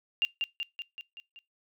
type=tone with echo; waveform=sine; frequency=2794 Hz; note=F7; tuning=in tune; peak=-22 dBFS; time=0.22-0.25 s; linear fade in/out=0 ms; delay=190 ms; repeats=6; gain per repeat=-4 dB; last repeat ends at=1.39 s; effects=noise-tail reverb RT60 0.2 s tail -23 dB re dry